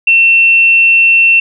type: tone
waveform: sine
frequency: 2700 Hz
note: E7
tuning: 41 cents sharp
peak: -4 dBFS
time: 0.07-1.4 s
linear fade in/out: 5 ms
effects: none